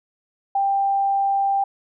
sine tone, 790 Hz, G5, 13 cents sharp, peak -17 dBFS, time 0.55-1.64 s, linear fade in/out 5 ms, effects none

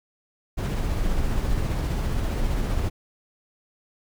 brown noise with tremolo, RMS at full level -23 dBFS, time 0.57-2.9 s, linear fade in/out 20 ms, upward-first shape sine, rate 15 Hz, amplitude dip 25%, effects none

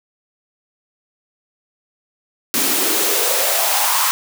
white noise with high-pass filter sweep, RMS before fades -17 dBFS, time 2.54-4.11 s, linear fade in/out 0 ms, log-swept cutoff 230 to 1100 Hz, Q 4.7, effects none

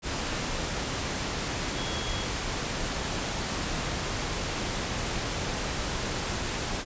sine tone in noise, 3322 Hz, G#7, in tune, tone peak -38 dBFS, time 1.75-2.27 s, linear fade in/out 50 ms, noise pink, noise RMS -31 dBFS, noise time 0.02-6.85 s, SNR -10 dB, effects resampled to 16000 Hz

